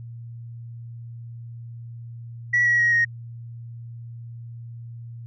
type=tone with pitch steps; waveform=sine; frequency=1939 / 1915.6 / 1892.5 / 1869.7 Hz; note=B6 / A#6 / A#6 / A#6; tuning=-32 / +47 / +26 / +5 cents; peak=-15 dBFS; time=2.53-3.05 s; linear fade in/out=10 ms; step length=130 ms; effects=tanh soft clip ceiling -12 dBFS + added 117 Hz sine -35 dBFS peak until 5.26 s